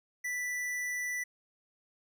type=tone with tanh clipping; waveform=sine; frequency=1975.5 Hz; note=B6; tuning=in tune; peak=-34 dBFS; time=0.24-1.24 s; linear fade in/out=10 ms; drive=18 dB; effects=none